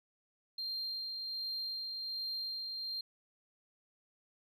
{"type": "tone with tremolo", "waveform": "sine", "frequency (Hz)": 4184, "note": "C8", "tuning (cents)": -1, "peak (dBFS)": -34, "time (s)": [0.58, 3.01], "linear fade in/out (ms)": 5, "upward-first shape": "sine", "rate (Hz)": 1.3, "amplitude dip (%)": 35, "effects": ["tanh soft clip ceiling -34 dBFS"]}